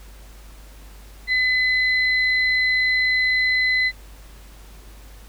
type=tone pair together; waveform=sine; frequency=2016 / 4066 Hz; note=B6 / B7; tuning=+35 / +50 cents; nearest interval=octave; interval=1215 cents; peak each=-17 / -26 dBFS; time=1.27-3.92 s; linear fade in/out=50 ms; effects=added 50 Hz sine -41 dBFS peak until 5.28 s + pink hiss -49 dBFS RMS until 5.28 s

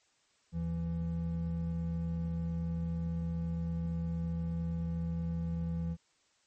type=tone pair together; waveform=triangle; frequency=78.77 / 167.3 Hz; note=D#2 / E3; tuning=+22 / +26 cents; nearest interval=octave + minor second; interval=1304 cents; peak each=-36 / -31 dBFS; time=0.52-5.97 s; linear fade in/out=50 ms; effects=white hiss -71 dBFS RMS until 6.46 s + MP3 32 kbps

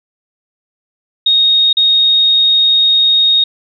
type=tone with dropouts; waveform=sine; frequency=3729 Hz; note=A#7; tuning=in tune; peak=-7 dBFS; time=1.26-3.44 s; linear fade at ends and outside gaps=5 ms; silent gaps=1.73-1.769 s; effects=none

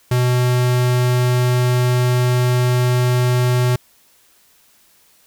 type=tone; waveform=square; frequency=124.3 Hz; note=B2; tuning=12 cents sharp; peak=-14 dBFS; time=0.11-3.76 s; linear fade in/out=5 ms; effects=white hiss -54 dBFS RMS until 5.26 s

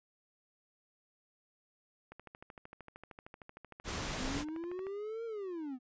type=click train; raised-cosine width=0.5 ms; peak=-34 dBFS; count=37; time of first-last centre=2.12-4.868 s; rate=13.1 Hz
type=noise; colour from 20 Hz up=pink; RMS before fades=-38 dBFS; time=3.84-4.45 s; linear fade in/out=50 ms
type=linear two-way sweep; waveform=triangle; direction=up then down; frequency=242.6 to 466.2 to 242.6 Hz; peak=-36 dBFS; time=4.16-5.79 s; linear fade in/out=50 ms; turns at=5.25 s
effects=resampled to 16000 Hz

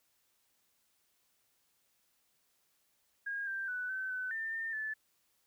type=tone with pitch steps; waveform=sine; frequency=1629 / 1575 / 1489 / 1533 / 1510 / 1795 / 1809 / 1742 Hz; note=G#6 / G6 / F#6 / G6 / F#6 / A6 / A6 / A6; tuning=-34 / +8 / +11 / -39 / +35 / +34 / +48 / -18 cents; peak=-35 dBFS; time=3.26-4.94 s; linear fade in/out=10 ms; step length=210 ms; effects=white hiss -75 dBFS RMS until 5.46 s

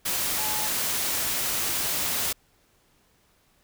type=tone in noise; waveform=sine; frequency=857 Hz; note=A5; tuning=46 cents flat; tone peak=-34 dBFS; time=0.38-0.68 s; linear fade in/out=10 ms; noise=white; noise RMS=-27 dBFS; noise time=0.05-2.33 s; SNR=-10 dB; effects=pink hiss -64 dBFS RMS until 3.63 s

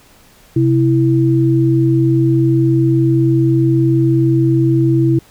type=tone pair together; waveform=sine; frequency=130.8 / 329.6 Hz; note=C3 / E4; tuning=0 / 0 cents; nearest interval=octave + major third; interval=1600 cents; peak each=-12 dBFS; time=0.56-5.19 s; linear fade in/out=5 ms; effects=pink hiss -47 dBFS RMS until 5.3 s

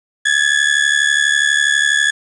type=ring-modulated tone; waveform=35% pulse; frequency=1701 Hz; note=G#6; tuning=41 cents sharp; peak=-7 dBFS; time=0.25-2.11 s; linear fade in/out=10 ms; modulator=36.1 Hz; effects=resampled to 24000 Hz + 7-bit

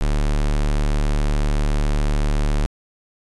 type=tone; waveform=square; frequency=36.91 Hz; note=D1; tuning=9 cents sharp; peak=-17 dBFS; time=0.01-2.66 s; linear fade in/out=0 ms; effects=resampled to 24000 Hz

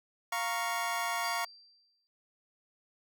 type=chord; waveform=25% pulse; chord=Bb minor; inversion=second; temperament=equal; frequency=698.5 / 932.3 / 1108.7 Hz; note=F5 / Bb5 / Db6; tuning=0 / 0 / 0 cents; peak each=-32 dBFS; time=0.32-1.45 s; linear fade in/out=5 ms
type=tone with exponential decay; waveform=sine; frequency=4699 Hz; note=D8; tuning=in tune; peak=-38 dBFS; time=1.24-2.07 s; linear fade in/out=0 ms; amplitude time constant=180 ms
effects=none

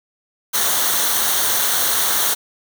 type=noise with comb filter; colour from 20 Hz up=white; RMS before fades=-18 dBFS; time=0.53-2.35 s; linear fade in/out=20 ms; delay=0.4 ms; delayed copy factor=-0.6; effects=none

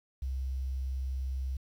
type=tone with quantisation; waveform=sine; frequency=65.6 Hz; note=C2; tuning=5 cents sharp; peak=-31 dBFS; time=0.22-1.57 s; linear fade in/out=5 ms; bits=10; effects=none

